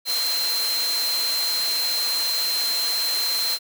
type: tone in noise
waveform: sine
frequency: 4130 Hz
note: C8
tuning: 23 cents flat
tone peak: -22 dBFS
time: 0.05-3.59 s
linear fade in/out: 50 ms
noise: white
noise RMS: -28 dBFS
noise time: 0.05-3.59 s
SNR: +3 dB
effects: high-pass 400 Hz 12 dB/octave